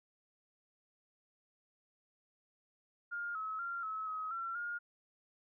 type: tone with pitch steps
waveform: sine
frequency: 1411 / 1288 / 1384 / 1292 / 1271 / 1356 / 1421 Hz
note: F6 / E6 / F6 / E6 / D#6 / E6 / F6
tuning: +17 / -41 / -16 / -35 / +36 / +49 / +30 cents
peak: -37 dBFS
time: 3.11-4.79 s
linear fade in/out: 20 ms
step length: 240 ms
effects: none